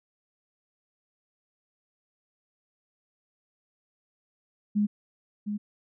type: tone with echo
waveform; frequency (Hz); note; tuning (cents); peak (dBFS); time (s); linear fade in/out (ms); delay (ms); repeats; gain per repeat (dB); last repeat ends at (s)
sine; 207.6; G#3; 0; -21; 4.75-4.87; 20; 710; 1; -7; 5.58
effects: none